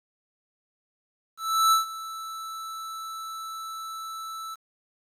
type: tone with ADSR envelope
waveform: square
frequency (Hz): 1318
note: E6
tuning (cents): -1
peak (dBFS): -17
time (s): 1.37-4.56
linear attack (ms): 350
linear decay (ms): 130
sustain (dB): -18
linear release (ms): 25
effects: resampled to 32000 Hz + 9-bit